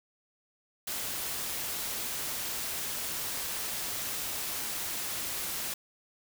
white noise, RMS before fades -35 dBFS, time 0.87-5.74 s, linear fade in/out 5 ms, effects none

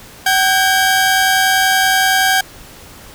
sawtooth tone pair together, 761.7 / 1614 Hz, G5 / G#6, -50 / -50 cents, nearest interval octave + minor second, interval 1300 cents, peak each -10 dBFS, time 0.26-2.41 s, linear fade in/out 5 ms, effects pink hiss -38 dBFS RMS until 3.14 s

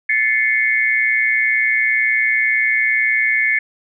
sine tone cluster, 1749 / 2090 / 2210 Hz, A6 / C7 / C#7, -11 / -2 / -6 cents, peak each -18 dBFS, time 0.09-3.59 s, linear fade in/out 5 ms, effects none

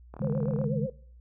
click train, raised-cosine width 1 ms, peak -28 dBFS, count 20, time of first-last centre 0.14-0.641 s, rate 37.9 Hz
sine chord, C# suspended second, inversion none, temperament just, 138.59 / 155.92 / 207.9 Hz, C#3 / D#3 / G#3, 0 / +4 / +2 cents, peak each -30 / -31 / -31 dBFS, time 0.2-0.87 s, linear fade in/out 10 ms
sine tone with vibrato, 493.9 Hz, B4, in tune, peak -32 dBFS, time 0.22-0.9 s, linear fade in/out 5 ms, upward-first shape triangle, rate 8.2 Hz, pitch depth 190 cents each way
effects noise-tail reverb RT60 0.5 s tail -19 dB re dry + added 60 Hz sine -49 dBFS peak until 1.2 s

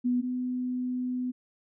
sine tone pair in turn, 246.9 / 250.9 Hz, B3 / B3, 0 / +28 cents, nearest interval unison, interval 28 cents, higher second, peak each -23 / -28 dBFS, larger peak first, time 0.04-0.22 / 0.22-1.32 s, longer second, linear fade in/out 20 ms, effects none

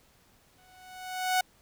sawtooth tone with exponential growth, 740 Hz, F#5, in tune, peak -18 dBFS, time 0.58-1.41 s, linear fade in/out 5 ms, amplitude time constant 180 ms, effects pink hiss -63 dBFS RMS until 1.61 s

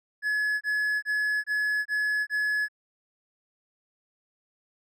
triangle tone bursts, 1700 Hz, G#6, 40 cents sharp, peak -22 dBFS, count 6, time 0.22-2.685 s, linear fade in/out 50 ms, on 390 ms, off 25 ms, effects none

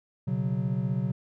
triangle chord, B suspended second, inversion none, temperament just, 123.47 / 138.9 / 185.21 Hz, B2 / C#3 / F#3, 0 / +4 / +2 cents, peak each -28 dBFS, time 0.27-1.12 s, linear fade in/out 10 ms, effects none

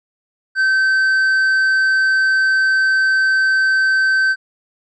sine tone with tanh clipping, 1545 Hz, G6, 26 cents flat, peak -13 dBFS, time 0.55-4.36 s, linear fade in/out 50 ms, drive 5 dB, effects none

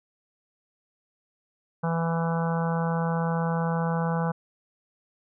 harmonic tone, 166.1 Hz, E3, 13 cents sharp, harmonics 1 / 3 / 4 / 5 / 6 / 7 / 8 / 9, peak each -25 / -32 / -37 / -33 / -36 / -38 / -40 / -39 dBFS, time 1.83-4.32 s, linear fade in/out 10 ms, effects none

